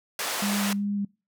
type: band-pass noise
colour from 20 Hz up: pink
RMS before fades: -30 dBFS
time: 0.19-0.73 s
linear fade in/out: 2 ms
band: 650 to 15000 Hz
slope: 12 dB/octave
type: tone with vibrato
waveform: sine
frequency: 202 Hz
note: G#3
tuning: 48 cents flat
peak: -25 dBFS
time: 0.42-1.05 s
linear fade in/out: 5 ms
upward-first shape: square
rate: 2.7 Hz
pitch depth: 10 cents each way
effects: noise-tail reverb RT60 0.3 s tail -24 dB re dry